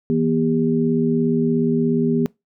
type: tone cluster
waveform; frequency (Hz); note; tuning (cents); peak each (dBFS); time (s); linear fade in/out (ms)
sine; 163.9 / 240.9 / 400.1; E3 / B3 / G4; -10 / -43 / +35; -22 / -18 / -22; 0.1-2.26; 0
effects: noise-tail reverb RT60 0.2 s tail -23 dB re dry